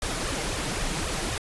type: noise with flanger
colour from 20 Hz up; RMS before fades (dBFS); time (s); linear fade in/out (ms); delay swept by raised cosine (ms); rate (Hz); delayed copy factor
pink; -29; 0.02-1.38; 2; 1.6 to 6.6; 3.8; +0.85
effects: resampled to 24000 Hz